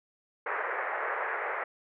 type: band-pass noise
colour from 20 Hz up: white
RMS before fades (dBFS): -33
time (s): 0.46-1.64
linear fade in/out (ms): 5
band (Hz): 410 to 2000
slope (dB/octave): 48
effects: none